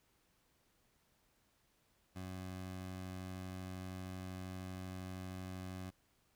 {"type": "tone", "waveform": "20% pulse", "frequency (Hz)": 92.8, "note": "F#2", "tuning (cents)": 6, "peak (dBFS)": -39, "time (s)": [2.15, 5.91], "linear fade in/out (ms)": 20, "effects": ["pink hiss -75 dBFS RMS until 6.35 s"]}